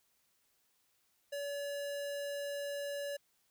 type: tone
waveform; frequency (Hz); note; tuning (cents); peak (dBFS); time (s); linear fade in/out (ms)
square; 570; C#5; +48; -38; 1.32-3.17; 10
effects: white hiss -75 dBFS RMS until 3.5 s